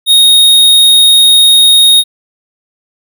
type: tone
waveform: square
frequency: 3729 Hz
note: A#7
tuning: in tune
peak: -3 dBFS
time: 0.06-2.04 s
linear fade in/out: 50 ms
effects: none